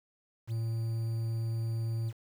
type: tone with quantisation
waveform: triangle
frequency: 113.6 Hz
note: A#2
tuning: 44 cents flat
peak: -28 dBFS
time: 0.47-2.13 s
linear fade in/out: 50 ms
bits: 9
effects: none